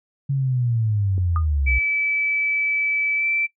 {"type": "linear sweep", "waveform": "sine", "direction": "down", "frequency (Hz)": [140.5, 60.1], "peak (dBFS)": -18, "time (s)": [0.29, 1.79], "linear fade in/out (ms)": 10}
{"type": "click", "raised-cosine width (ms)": 3, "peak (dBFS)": -20, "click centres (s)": 1.18}
{"type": "tone with exponential decay", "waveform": "sine", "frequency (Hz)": 1225, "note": "D#6", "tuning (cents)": -27, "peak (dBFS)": -21, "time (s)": [1.36, 1.46], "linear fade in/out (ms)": 1, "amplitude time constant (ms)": 21}
{"type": "tone with pitch glide", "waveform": "sine", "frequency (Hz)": [2304, 2331], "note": ["D7", "D7"], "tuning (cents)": [-34, -14], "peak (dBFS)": -19, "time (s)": [1.66, 3.47], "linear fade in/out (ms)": 20, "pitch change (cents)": 20, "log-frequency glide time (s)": [3.16, 3.25]}
{"effects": ["noise-tail reverb RT60 0.1 s tail -19 dB re dry"]}